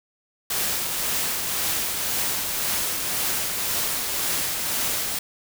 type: noise with tremolo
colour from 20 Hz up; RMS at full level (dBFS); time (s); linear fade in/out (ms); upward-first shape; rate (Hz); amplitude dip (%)
white; -24; 0.5-5.19; 5; triangle; 1.9; 35
effects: none